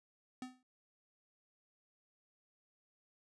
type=tone with exponential decay; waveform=square; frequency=254.3 Hz; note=C4; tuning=49 cents flat; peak=-40 dBFS; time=0.42-0.63 s; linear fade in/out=2 ms; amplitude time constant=44 ms; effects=noise-tail reverb RT60 0.2 s tail -25 dB re dry + resampled to 22050 Hz